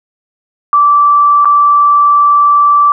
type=tone with dropouts; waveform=sine; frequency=1164 Hz; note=D6; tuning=16 cents flat; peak=-4 dBFS; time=0.73-2.92 s; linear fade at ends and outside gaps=1 ms; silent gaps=1.447-1.455 s; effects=none